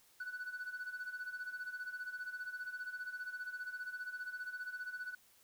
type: tone with tremolo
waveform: sine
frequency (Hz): 1486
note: F#6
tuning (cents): +7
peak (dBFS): -36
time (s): 0.2-5.15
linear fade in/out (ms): 5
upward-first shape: sine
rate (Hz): 15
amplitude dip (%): 80
effects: tanh soft clip ceiling -38 dBFS + white hiss -67 dBFS RMS until 5.43 s